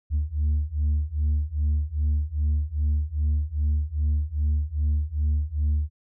sine beating tone pair, 73.42 / 75.92 Hz, D2 / D#2, 0 / -42 cents, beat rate 2.5 Hz, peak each -23 / -22 dBFS, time 0.1-5.9 s, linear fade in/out 50 ms, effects tanh soft clip ceiling -18 dBFS

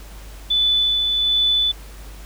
sine tone with tremolo, 3487 Hz, A7, 16 cents flat, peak -14 dBFS, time 0.5-1.72 s, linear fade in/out 10 ms, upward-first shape sine, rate 1.3 Hz, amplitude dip 30%, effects added 50 Hz sine -36 dBFS peak until 2.25 s + pink hiss -44 dBFS RMS until 2.25 s

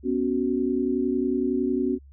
sine chord, B suspended second, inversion none, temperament just, 246.9 / 277.8 / 370.4 Hz, B3 / C#4 / F#4, 0 / +4 / +2 cents, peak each -26 dBFS, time 0.03-1.99 s, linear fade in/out 50 ms, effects added 69 Hz sine -46 dBFS peak until 2.12 s

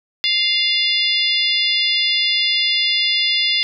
harmonic tone, 698.5 Hz, F5, in tune, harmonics 3 / 4 / 5 / 6 / 7, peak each -22 / -22 / -19 / -25 / -21 dBFS, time 0.24-3.63 s, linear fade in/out 0 ms, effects none

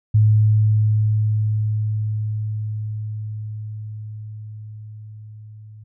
sine tone with level ramp, 107.3 Hz, A2, 43 cents flat, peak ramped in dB -10 to -38 dBFS, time 0.14-5.84 s, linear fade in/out 10 ms, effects none

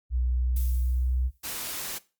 sine tone with pitch glide, 61.6 to 63.11 Hz, B1 to B1, -4 to +38 cents, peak -23 dBFS, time 0.1-1.31 s, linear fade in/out 50 ms, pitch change +42 cents, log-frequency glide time 0.21-1.14 s
violet noise with exponential decay, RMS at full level -37 dBFS, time 0.56-1.44 s, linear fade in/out 5 ms, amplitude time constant 190 ms
white noise, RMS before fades -34 dBFS, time 1.43-1.99 s, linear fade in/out 20 ms
effects noise-tail reverb RT60 0.3 s tail -19 dB re dry + Opus 48 kbps

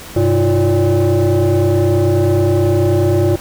sine tone with frequency modulation, 128.3 Hz, C3, 34 cents flat, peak -8 dBFS, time 0.16-3.36 s, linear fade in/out 5 ms, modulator 226 Hz, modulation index 1.8, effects tanh soft clip ceiling -8 dBFS + pink hiss -33 dBFS RMS until 3.4 s

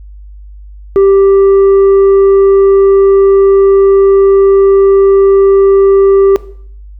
sine tone with tanh clipping, 392 Hz, G4, in tune, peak -4 dBFS, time 0.96-6.36 s, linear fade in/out 0 ms, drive 4 dB, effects noise-tail reverb RT60 0.6 s tail -17 dB re dry + added 50 Hz sine -28 dBFS peak until 6.99 s

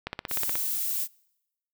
click train, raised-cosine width 0.3 ms, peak -15 dBFS, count 9, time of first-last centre 0.07-0.555 s, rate 16.5 Hz
violet noise, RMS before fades -29 dBFS, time 0.28-1.08 s, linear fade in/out 50 ms
effects noise-tail reverb RT60 0.9 s tail -26 dB re dry

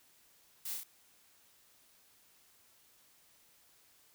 blue noise with echo, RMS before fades -41 dBFS, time 0.65-0.74 s, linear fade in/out 5 ms, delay 32 ms, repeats 3, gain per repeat -2 dB, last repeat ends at 0.836 s, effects white hiss -66 dBFS RMS until 4.14 s

